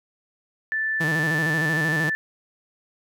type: tone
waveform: sine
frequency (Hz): 1760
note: A6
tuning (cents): 0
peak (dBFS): -22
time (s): 0.72-2.15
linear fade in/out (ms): 0
type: tone with vibrato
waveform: sawtooth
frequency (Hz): 157.2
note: D#3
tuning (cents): +18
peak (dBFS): -20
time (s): 1-2.1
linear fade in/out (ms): 10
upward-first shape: square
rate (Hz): 13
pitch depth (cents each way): 78
effects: none